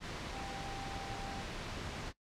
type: tone in noise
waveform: sine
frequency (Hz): 788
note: G5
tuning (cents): +9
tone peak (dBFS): -45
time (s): 0.32-1.45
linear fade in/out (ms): 50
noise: pink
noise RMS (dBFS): -42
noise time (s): 0-2.13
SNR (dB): -6
effects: noise-tail reverb RT60 0.1 s tail -19 dB re dry + low-pass 5000 Hz 12 dB/octave